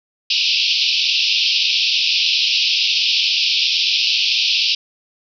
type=band-pass noise; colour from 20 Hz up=pink; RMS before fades=-17 dBFS; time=0.3-4.75 s; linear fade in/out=5 ms; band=2500 to 5400 Hz; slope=96 dB/octave; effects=none